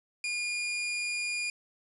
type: tone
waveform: sawtooth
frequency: 2426 Hz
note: D#7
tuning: 44 cents flat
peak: -27 dBFS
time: 0.24-1.5 s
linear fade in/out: 2 ms
effects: resampled to 24000 Hz + 9-bit